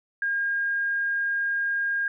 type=tone; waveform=sine; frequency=1618 Hz; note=G#6; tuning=46 cents flat; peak=-23 dBFS; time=0.22-2.08 s; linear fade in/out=2 ms; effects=none